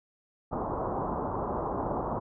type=low-pass noise; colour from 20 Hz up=white; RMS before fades=-32 dBFS; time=0.51-2.2 s; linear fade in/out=20 ms; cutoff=1100 Hz; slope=48 dB/octave; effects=none